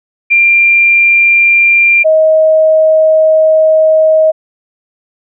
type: tone pair in turn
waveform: sine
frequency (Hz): 2382 / 630.9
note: D7 / D#5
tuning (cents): +24 / +24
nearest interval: octave + major seventh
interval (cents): 2300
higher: first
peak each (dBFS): -4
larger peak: neither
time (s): 0.3-2.04 / 2.04-4.32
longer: second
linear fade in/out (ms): 20
effects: none